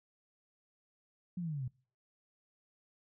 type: linear sweep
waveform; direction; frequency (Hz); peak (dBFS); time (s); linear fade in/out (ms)
sine; down; 184.1 to 120.2; -35; 1.37-1.68; 5
effects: noise-tail reverb RT60 0.4 s tail -24 dB re dry